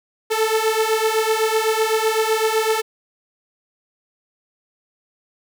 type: beating tone pair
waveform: sawtooth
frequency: 436.5 / 444.4 Hz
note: A4 / A4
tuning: -14 / +17 cents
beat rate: 7.9 Hz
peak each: -16 dBFS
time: 0.3-2.82 s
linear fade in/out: 20 ms
effects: none